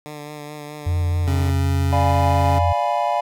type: tone with vibrato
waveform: 10% pulse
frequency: 148.8 Hz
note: D3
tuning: 23 cents sharp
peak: -24 dBFS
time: 0.06-1.5 s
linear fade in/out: 0 ms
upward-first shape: sine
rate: 4.7 Hz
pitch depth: 23 cents each way
type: tone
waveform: sine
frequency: 87.31 Hz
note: F2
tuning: in tune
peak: -17 dBFS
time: 0.86-2.73 s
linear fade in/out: 10 ms
type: tone with pitch glide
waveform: 25% pulse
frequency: 136.5 to 137.69 Hz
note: C#3 to C#3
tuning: -26 to -11 cents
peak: -19 dBFS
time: 1.27-2.59 s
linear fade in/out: 5 ms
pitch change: +15 cents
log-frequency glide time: 1.57-1.64 s
type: chord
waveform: triangle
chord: D diminished seventh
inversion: none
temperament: equal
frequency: 587.3 / 698.5 / 830.6 / 987.8 Hz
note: D5 / F5 / Ab5 / Cb6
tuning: 0 / 0 / 0 / 0 cents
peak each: -23 / -20 / -21 / -23 dBFS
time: 1.92-3.21 s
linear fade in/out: 10 ms
effects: none